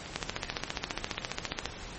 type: two click trains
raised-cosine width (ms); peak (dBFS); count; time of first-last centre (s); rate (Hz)
0.2; -12 / -24; 23 / 19; 0.16-1.657 / 0.06-1.455; 14.7 / 12.9
effects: pink hiss -43 dBFS RMS until 1.98 s + MP3 32 kbps